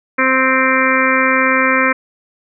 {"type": "harmonic tone", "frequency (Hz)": 261.6, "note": "C4", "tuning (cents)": 0, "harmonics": [1, 2, 4, 5, 6, 7, 8, 9], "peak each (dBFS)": [-19, -19, -19, -19, -19, -19, -19, -19], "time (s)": [0.18, 1.93], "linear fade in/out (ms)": 10, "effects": []}